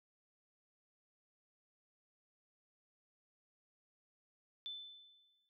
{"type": "tone with exponential decay", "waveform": "sine", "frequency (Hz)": 3520, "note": "A7", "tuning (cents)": 0, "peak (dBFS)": -40, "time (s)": [4.66, 5.49], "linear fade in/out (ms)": 0, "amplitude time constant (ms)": 180, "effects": ["noise-tail reverb RT60 0.1 s tail -25 dB re dry"]}